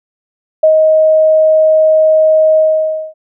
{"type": "tone with ADSR envelope", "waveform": "sine", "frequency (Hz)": 628, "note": "D#5", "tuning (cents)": 16, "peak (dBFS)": -3, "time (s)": [0.63, 3.14], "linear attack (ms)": 7, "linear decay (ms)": 91, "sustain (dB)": -2, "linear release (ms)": 560, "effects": []}